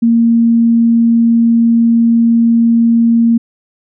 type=tone; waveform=sine; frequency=231.5 Hz; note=A#3; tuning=12 cents flat; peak=-6 dBFS; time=0.02-3.38 s; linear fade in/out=10 ms; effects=none